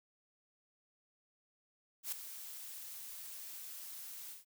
blue noise with ADSR envelope, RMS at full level -37 dBFS, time 2.03-4.45 s, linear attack 91 ms, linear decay 6 ms, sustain -11 dB, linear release 150 ms, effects none

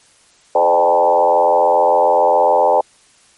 sine tone with frequency modulation, 693 Hz, F5, 14 cents flat, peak -9 dBFS, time 0.55-2.81 s, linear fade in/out 5 ms, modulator 87 Hz, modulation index 2.6, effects white hiss -51 dBFS RMS until 3.37 s + MP3 48 kbps

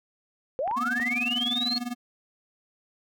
sine linear sweep, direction up, 487.6 to 4362 Hz, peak -25 dBFS, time 0.59-1.78 s, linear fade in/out 0 ms
clicks, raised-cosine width 0.5 ms, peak -24 dBFS, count 3, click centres 0.677 / 0.712 / 0.999 s
square tone with tremolo, 242.7 Hz, B3, 30 cents flat, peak -28 dBFS, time 0.76-1.95 s, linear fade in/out 20 ms, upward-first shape sine, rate 20 Hz, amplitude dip 85%
effects none

